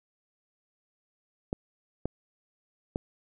clicks, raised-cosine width 2 ms, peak -16 dBFS, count 3, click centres 1.529 / 2.056 / 2.959 s, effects none

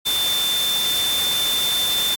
sine tone in noise, 3552 Hz, A7, 16 cents sharp, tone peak -19 dBFS, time 0.05-2.16 s, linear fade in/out 20 ms, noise white, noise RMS -25 dBFS, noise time 0.05-2.16 s, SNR +3 dB, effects AAC 64 kbps

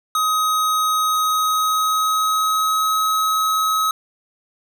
square tone with pitch glide, 1260 to 1276.9 Hz, D#6 to D#6, +21 to +44 cents, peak -17 dBFS, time 0.15-3.91 s, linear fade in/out 2 ms, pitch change +23 cents, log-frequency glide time 1.07-2.96 s, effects none

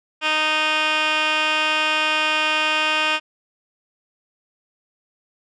15% pulse tone with band-pass filter, 309.4 Hz, D#4, 10 cents flat, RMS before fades -20 dBFS, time 0.21-3.2 s, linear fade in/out 50 ms, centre 2300 Hz, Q 3.6, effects resampled to 22050 Hz

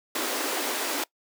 pink high-pass noise, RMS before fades -29 dBFS, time 0.15-1.04 s, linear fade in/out 5 ms, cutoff 250 Hz, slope 96 dB/octave, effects noise-tail reverb RT60 0.1 s tail -22 dB re dry

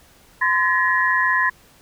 sine tone cluster, 1028 / 1703 / 1888 Hz, C6 / G#6 / A#6, -31 / +43 / +22 cents, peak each -20 dBFS, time 0.41-1.5 s, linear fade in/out 10 ms, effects pink hiss -52 dBFS RMS until 1.81 s

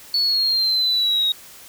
sine exponential sweep, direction down, 4444 to 3766 Hz, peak -15 dBFS, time 0.14-1.32 s, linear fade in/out 2 ms, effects tanh soft clip ceiling -13 dBFS + white hiss -43 dBFS RMS until 1.68 s

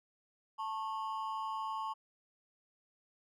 triangle ring-modulated tone, 987.8 Hz, B5, in tune, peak -31 dBFS, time 0.58-1.94 s, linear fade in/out 20 ms, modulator 106 Hz, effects none

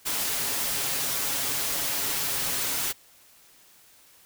white noise with comb filter, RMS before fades -28 dBFS, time 0.05-2.93 s, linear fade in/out 20 ms, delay 7.2 ms, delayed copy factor +0.5, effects white hiss -56 dBFS RMS until 4.25 s

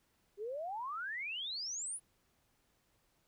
sine exponential sweep, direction up, 390 to 10548 Hz, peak -38 dBFS, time 0.37-2 s, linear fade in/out 50 ms, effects pink hiss -75 dBFS RMS until 3.27 s

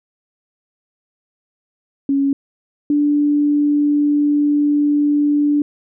sine tone pair in turn, 277.2 / 292.5 Hz, C#4 / D4, 0 / -7 cents, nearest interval minor second, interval 93 cents, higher second, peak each -13 / -12 dBFS, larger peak second, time 2.09-2.33 / 2.9-5.62 s, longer second, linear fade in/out 2 ms, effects none

